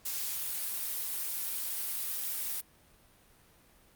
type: noise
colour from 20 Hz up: blue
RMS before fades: -35 dBFS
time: 0.05-2.61 s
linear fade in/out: 10 ms
effects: pink hiss -62 dBFS RMS until 3.95 s + Opus 48 kbps